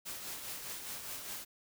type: noise with tremolo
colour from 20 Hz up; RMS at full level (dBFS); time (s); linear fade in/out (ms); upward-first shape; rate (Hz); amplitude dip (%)
white; -41; 0.05-1.45; 20; triangle; 4.9; 50
effects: none